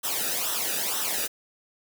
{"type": "noise with flanger", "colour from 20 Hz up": "white", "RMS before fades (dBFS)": -28, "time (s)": [0.03, 1.28], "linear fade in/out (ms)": 20, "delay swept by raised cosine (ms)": [0.43, 0.95], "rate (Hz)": 2.1, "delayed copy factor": -0.75, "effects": []}